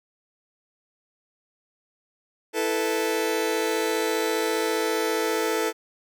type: chord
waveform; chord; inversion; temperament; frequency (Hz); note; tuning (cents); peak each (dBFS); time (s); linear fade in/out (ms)
sawtooth; E suspended fourth; none; just; 329.6 / 439.5 / 494.4; E4 / A4 / B4; 0 / -2 / +2; -25 / -21 / -25; 2.53-5.73; 50
effects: none